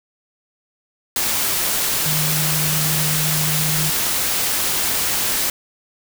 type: tone in noise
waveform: sine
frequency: 153.4 Hz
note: D#3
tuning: 24 cents flat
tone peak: -22 dBFS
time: 2.06-3.9 s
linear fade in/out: 2 ms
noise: white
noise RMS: -20 dBFS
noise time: 1.16-5.5 s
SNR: -5 dB
effects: none